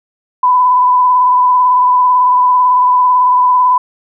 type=tone with vibrato; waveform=sine; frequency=999 Hz; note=B5; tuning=20 cents sharp; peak=-6 dBFS; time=0.43-3.78 s; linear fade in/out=5 ms; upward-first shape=sine; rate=18 Hz; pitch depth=22 cents each way; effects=none